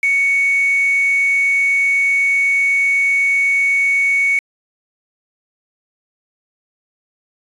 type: tone with quantisation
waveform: sine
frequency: 2228 Hz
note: C#7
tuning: 8 cents sharp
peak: -12 dBFS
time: 0.03-4.39 s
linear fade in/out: 2 ms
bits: 5
effects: resampled to 24000 Hz

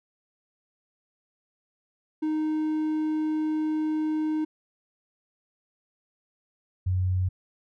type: tone pair in turn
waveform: triangle / sine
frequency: 310 / 92.16 Hz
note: D#4 / F#2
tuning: -6 / -6 cents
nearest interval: octave + major sixth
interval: 2100 cents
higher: first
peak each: -22 dBFS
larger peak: neither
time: 2.22-4.45 / 6.86-7.29 s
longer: first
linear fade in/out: 10 ms
effects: none

